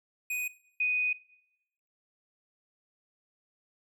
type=tone pair in turn; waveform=square / sine; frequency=2489 / 2489 Hz; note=D#7 / D#7; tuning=0 / 0 cents; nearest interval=unison; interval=0 cents; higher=neither; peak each=-31 / -25 dBFS; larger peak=second; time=0.3-0.48 / 0.8-1.13 s; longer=second; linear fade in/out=5 ms; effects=noise-tail reverb RT60 0.8 s tail -19 dB re dry